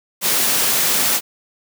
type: high-pass noise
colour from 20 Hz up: white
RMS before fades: -17 dBFS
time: 0.21-1.21 s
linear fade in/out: 50 ms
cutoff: 130 Hz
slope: 48 dB/octave
effects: none